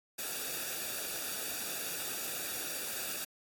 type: noise with comb filter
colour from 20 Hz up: white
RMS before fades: -38 dBFS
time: 0.18-3.25 s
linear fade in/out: 10 ms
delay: 0.96 ms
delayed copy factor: -0.65
effects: AAC 64 kbps